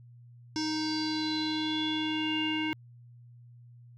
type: tone with low-pass filter sweep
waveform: square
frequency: 311.1 Hz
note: D#4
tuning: in tune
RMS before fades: -31 dBFS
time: 0.56-2.73 s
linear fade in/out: 0 ms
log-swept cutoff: 5400 to 2500 Hz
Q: 8.3
effects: added 120 Hz sine -50 dBFS peak until 3.97 s